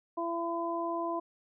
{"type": "harmonic tone", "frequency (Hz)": 337.5, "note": "E4", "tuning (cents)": 41, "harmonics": [1, 2, 3], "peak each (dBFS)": [-35, -35, -35], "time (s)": [0.17, 1.2], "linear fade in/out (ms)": 10, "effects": []}